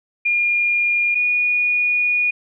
sine tone pair in turn, 2417 / 2451 Hz, D7 / D#7, +49 / -27 cents, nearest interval unison, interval 24 cents, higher second, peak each -15 dBFS, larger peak neither, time 0.25-1.15 / 1.15-2.31 s, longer second, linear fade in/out 10 ms, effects none

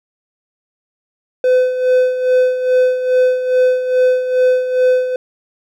triangle tone with tremolo, 507 Hz, B4, 45 cents sharp, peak -6 dBFS, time 1.44-5.16 s, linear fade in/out 2 ms, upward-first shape sine, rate 2.4 Hz, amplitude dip 65%, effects none

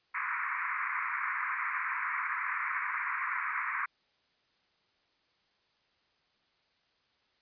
pink band-pass noise, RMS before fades -34 dBFS, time 0.14-3.86 s, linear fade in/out 10 ms, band 1000 to 2300 Hz, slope 96 dB/octave, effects white hiss -72 dBFS RMS until 7.41 s + resampled to 11025 Hz

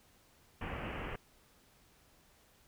pink low-pass noise, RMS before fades -41 dBFS, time 0.61-1.16 s, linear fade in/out 5 ms, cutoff 3000 Hz, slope 96 dB/octave, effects pink hiss -66 dBFS RMS until 2.67 s

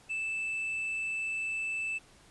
triangle tone with tanh clipping, 2637 Hz, E7, in tune, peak -32 dBFS, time 0.09-1.99 s, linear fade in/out 20 ms, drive 7 dB, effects pink hiss -59 dBFS RMS until 2.3 s + resampled to 24000 Hz

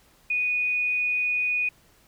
sine tone, 2474 Hz, D#7, 10 cents flat, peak -22 dBFS, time 0.3-1.69 s, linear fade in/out 5 ms, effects pink hiss -59 dBFS RMS until 2.07 s

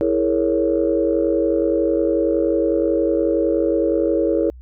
sine chord, A# half-diminished seventh, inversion second, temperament equal, 329.6 / 415.3 / 466.2 / 554.4 Hz, E4 / G#4 / A#4 / C#5, 0 / 0 / 0 / 0 cents, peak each -19 / -22 / -21 / -21 dBFS, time 0.01-4.5 s, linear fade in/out 0 ms, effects tanh soft clip ceiling -5 dBFS + added 62 Hz sine -37 dBFS peak until 4.61 s

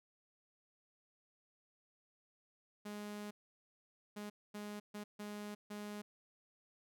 sawtooth tone bursts at uneven times, 207.7 Hz, G#3, in tune, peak -40 dBFS, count 6, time 2.85-3.31 / 4.16-4.3 / 4.54-4.8 / 4.94-5.04 / 5.19-5.55 / 5.7-6.02 s, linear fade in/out 10 ms, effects none

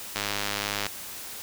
click train, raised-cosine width 0.2 ms, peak -10 dBFS, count 73, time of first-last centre 0.16-0.866 s, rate 102 Hz, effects white hiss -39 dBFS RMS until 1.42 s

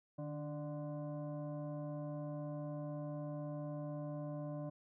sine tone with frequency modulation, 151 Hz, D3, 48 cents sharp, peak -40 dBFS, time 0.18-4.7 s, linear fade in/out 10 ms, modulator 442 Hz, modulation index 1.1, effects none

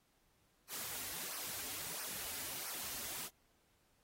white noise with flanger, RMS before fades -44 dBFS, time 0.68-3.3 s, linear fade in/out 50 ms, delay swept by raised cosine 0.26 to 6.16 ms, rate 1.5 Hz, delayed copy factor -0.85, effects pink hiss -75 dBFS RMS until 4.03 s + AAC 48 kbps

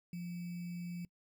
sine tone with sample-and-hold, 174.61 Hz, F3, in tune, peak -39 dBFS, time 0.13-1.05 s, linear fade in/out 2 ms, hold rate 2450 Hz, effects noise-tail reverb RT60 0.1 s tail -23 dB re dry

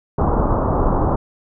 pink low-pass noise, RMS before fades -17 dBFS, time 0.18-1.16 s, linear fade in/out 5 ms, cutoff 1200 Hz, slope 48 dB/octave, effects none

